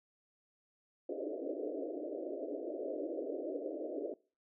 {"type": "band-pass noise", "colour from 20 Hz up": "pink", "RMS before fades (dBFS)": -40, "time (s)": [1.09, 4.14], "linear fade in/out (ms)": 5, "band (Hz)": [280, 640], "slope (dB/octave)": 96, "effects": ["noise-tail reverb RT60 0.4 s tail -24 dB re dry"]}